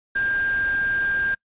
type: tone in noise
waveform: sine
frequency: 1600 Hz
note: G6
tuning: 35 cents sharp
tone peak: -20 dBFS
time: 0.15-1.35 s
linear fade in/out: 10 ms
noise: pink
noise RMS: -38 dBFS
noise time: 0.15-1.35 s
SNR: +15 dB
effects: noise-tail reverb RT60 0.1 s tail -24 dB re dry + resampled to 8000 Hz